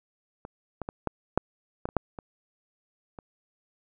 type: clicks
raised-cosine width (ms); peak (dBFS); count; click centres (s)
1; -25 / -19 / -19 / -13 / -7 / -15 / -23 / -8 / -24 / -27; 10; 0.451 / 0.817 / 0.889 / 1.073 / 1.376 / 1.855 / 1.889 / 1.967 / 2.188 / 3.188
effects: none